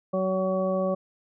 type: harmonic tone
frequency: 188.1 Hz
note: F#3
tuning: 29 cents sharp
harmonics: 1 / 2 / 3 / 4 / 6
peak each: -28 / -33 / -25 / -38 / -35 dBFS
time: 0.13-0.95 s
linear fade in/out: 10 ms
effects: none